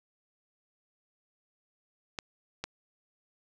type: clicks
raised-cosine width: 0.2 ms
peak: -17 dBFS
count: 2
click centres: 2.188 / 2.64 s
effects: none